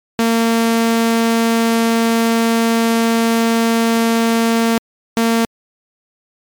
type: tone pair in turn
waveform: sawtooth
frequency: 228.8 / 228.8 Hz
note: A#3 / A#3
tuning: -32 / -32 cents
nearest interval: unison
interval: 0 cents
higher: neither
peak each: -8 dBFS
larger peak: neither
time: 0.19-4.78 / 5.17-5.45 s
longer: first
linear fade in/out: 0 ms
effects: MP3 96 kbps